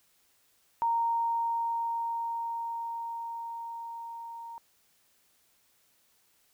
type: tone with level ramp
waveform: sine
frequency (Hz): 927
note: A#5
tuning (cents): -10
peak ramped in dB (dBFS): -24 to -40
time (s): 0.82-4.58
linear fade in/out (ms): 0
effects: white hiss -68 dBFS RMS until 6.53 s